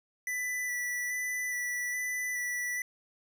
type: tone with vibrato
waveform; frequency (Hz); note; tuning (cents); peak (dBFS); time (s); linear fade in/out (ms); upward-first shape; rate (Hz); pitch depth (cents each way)
square; 1975.5; B6; 0; -32; 0.27-2.82; 2; square; 1.2; 13
effects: none